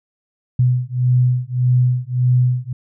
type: beating tone pair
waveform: sine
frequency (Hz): 124.3 / 126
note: B2 / B2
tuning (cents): +12 / +35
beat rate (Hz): 1.7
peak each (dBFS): -16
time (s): 0.59-2.73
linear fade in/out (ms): 5
effects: none